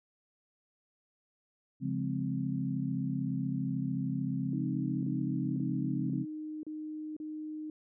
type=chord; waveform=sine; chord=Db major seventh; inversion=none; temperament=equal; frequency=138.59 / 174.61 / 207.7 / 261.6 Hz; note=Db3 / F3 / Ab3 / C4; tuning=0 / 0 / 0 / 0 cents; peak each=-35 / -37 / -38 / -35 dBFS; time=1.8-6.26 s; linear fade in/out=50 ms
type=tone bursts; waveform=sine; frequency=308 Hz; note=D#4; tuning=17 cents flat; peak=-37 dBFS; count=6; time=4.53-7.7 s; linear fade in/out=2 ms; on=500 ms; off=34 ms
effects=none